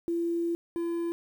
sine / triangle tone pair in turn, 339.5 / 339.5 Hz, F4 / F4, -49 / -49 cents, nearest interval unison, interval 0 cents, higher neither, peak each -26 dBFS, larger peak neither, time 0.08-0.55 / 0.76-1.12 s, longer first, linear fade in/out 0 ms, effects 9-bit

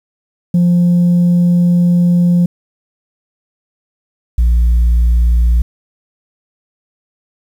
sine tone pair in turn, 175 / 58.62 Hz, F3 / A#1, +4 / +10 cents, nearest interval octave + perfect fifth, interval 1894 cents, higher first, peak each -5 dBFS, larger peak neither, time 0.54-2.46 / 4.38-5.62 s, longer first, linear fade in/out 5 ms, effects tanh soft clip ceiling -6 dBFS + 7-bit

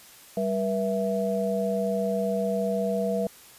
sine tone cluster, 197.1 / 482.1 / 661 Hz, G3 / B4 / E5, +10 / -42 / +5 cents, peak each -28 dBFS, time 0.37-3.27 s, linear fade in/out 2 ms, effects white hiss -50 dBFS RMS until 3.58 s + resampled to 32000 Hz

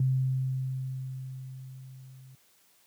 sine tone with level ramp, 130.81 Hz, C3, in tune, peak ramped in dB -21 to -48 dBFS, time 0-2.35 s, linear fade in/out 2 ms, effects white hiss -64 dBFS RMS until 2.86 s + high-pass 80 Hz 12 dB/octave

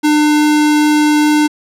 square tone, 300.4 Hz, D4, 39 cents sharp, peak -9 dBFS, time 0.03-1.48 s, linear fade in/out 20 ms, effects low-pass 12000 Hz 12 dB/octave

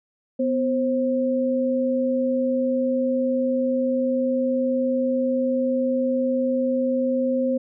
sine tone pair together, 250.2 / 529.5 Hz, B3 / C5, +23 / +21 cents, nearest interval octave + minor second, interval 1298 cents, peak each -22 dBFS, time 0.39-7.58 s, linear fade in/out 10 ms, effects none

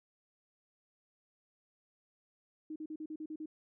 sine tone bursts, 311.1 Hz, D#4, in tune, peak -39 dBFS, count 8, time 2.7-3.459 s, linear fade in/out 5 ms, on 59 ms, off 41 ms, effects none

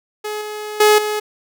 sawtooth tone with level steps, 423.1 Hz, G#4, 32 cents sharp, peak -19 / -22 / -5 / -15 dBFS, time 0.24-1.2 s, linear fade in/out 10 ms, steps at 0.41 / 0.8 / 0.98 s, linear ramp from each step 5 ms, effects none

